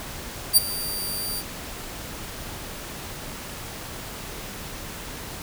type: tone with ADSR envelope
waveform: 5% pulse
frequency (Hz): 4699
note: D8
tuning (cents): 0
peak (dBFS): -3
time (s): 0.53-1.43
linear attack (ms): 38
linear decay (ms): 20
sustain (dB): -18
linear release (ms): 43
effects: pink hiss -36 dBFS RMS until 5.42 s